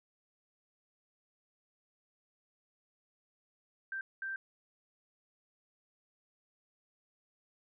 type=tone bursts at uneven times; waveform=sine; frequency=1568 Hz; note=G6; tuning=in tune; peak=-36 dBFS; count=2; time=3.92-4.01 / 4.22-4.36 s; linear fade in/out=2 ms; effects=none